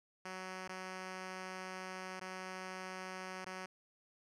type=tone with dropouts; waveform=5% pulse; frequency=186.4 Hz; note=F#3; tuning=13 cents sharp; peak=-32 dBFS; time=0.25-3.66 s; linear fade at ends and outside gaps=5 ms; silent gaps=0.679-0.691 / 2.198-2.212 / 3.447-3.463 s; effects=low-pass 7000 Hz 12 dB/octave